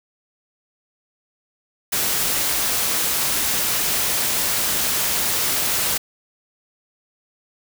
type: noise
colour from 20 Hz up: white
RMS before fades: -21 dBFS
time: 1.92-5.98 s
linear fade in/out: 10 ms
effects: none